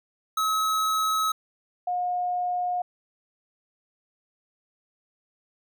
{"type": "tone pair in turn", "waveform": ["square", "sine"], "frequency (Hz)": [1284, 717.7], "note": ["E6", "F5"], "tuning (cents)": [-46, 47], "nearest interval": "minor seventh", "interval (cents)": 1007, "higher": "first", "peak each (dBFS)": [-23, -24], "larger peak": "first", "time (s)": [[0.37, 1.32], [1.87, 2.82]], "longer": "neither", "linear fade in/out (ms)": 5, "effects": []}